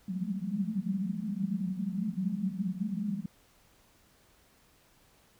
pink band-pass noise, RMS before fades -33 dBFS, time 0.08-3.26 s, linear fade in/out 5 ms, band 180 to 210 Hz, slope 96 dB/octave, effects pink hiss -64 dBFS RMS until 5.39 s

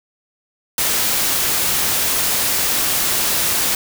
white noise, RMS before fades -18 dBFS, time 0.78-3.75 s, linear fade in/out 2 ms, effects none

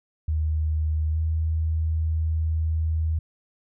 sine tone with pitch glide, 77.78 to 79.78 Hz, D#2 to D#2, 0 to +44 cents, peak -21 dBFS, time 0.28-3.19 s, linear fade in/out 5 ms, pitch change +44 cents, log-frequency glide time 1.11-1.18 s, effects none

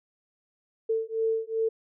sine beating tone pair, 446 / 448.6 Hz, A4 / A4, +23 / +34 cents, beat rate 2.6 Hz, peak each -28 / -28 dBFS, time 0.89-1.69 s, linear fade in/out 10 ms, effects none

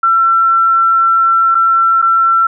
sine tone with dropouts, 1348 Hz, E6, 38 cents sharp, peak -7 dBFS, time 0.03-2.47 s, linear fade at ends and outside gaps 5 ms, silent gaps 1.547-1.551 / 2.018-2.024 s, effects none

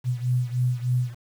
sine beating tone pair, 123.47 / 126.77 Hz, B2 / B2, 0 / +46 cents, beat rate 3.3 Hz, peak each -23 / -26 dBFS, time 0.04-1.15 s, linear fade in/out 50 ms, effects 8-bit

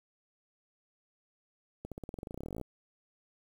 accelerating click train, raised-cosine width 2 ms, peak -27 dBFS, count 23, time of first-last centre 1.85-2.613 s, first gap 67 ms, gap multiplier 0.93, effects 9-bit

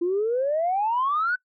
sine exponential sweep, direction up, 337 to 1519 Hz, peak -20 dBFS, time 0.01-1.36 s, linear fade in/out 10 ms, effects noise-tail reverb RT60 0.1 s tail -23 dB re dry + tanh soft clip ceiling -16 dBFS

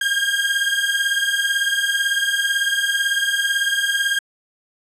30% pulse beating tone pair, 1606 / 1624 Hz, G6 / G#6, +41 / -39 cents, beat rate 18 Hz, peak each -18 dBFS, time 0.01-4.19 s, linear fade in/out 5 ms, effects low-pass 12000 Hz 12 dB/octave

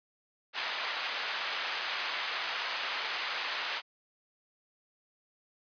white band-pass noise, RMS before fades -35 dBFS, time 0.53-3.82 s, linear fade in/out 50 ms, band 800 to 3200 Hz, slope 12 dB/octave, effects resampled to 11025 Hz

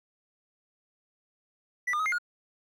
triangle tone with pitch steps, 1968 / 1209 / 1268 / 2116 / 1435 Hz, B6 / D6 / D#6 / C7 / F6, -7 / +50 / +32 / +19 / +47 cents, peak -24 dBFS, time 1.87-2.185 s, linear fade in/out 10 ms, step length 63 ms, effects none

